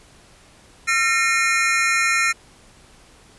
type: tone cluster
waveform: square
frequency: 1361 / 1832 / 2148 / 2441 Hz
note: F6 / A#6 / C7 / D#7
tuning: -45 / -31 / +45 / -34 cents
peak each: -23 dBFS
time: 0.87-2.33 s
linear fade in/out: 20 ms
effects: pink hiss -50 dBFS RMS until 3.38 s + resampled to 24000 Hz